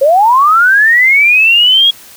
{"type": "linear sweep", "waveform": "sine", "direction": "up", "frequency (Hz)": [521, 3322], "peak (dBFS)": -4, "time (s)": [0.01, 1.91], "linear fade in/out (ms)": 10, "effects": ["white hiss -36 dBFS RMS until 2.16 s"]}